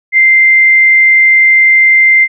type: tone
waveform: sine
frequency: 2088 Hz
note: C7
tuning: 4 cents flat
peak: -3 dBFS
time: 0.12-2.28 s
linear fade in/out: 50 ms
effects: none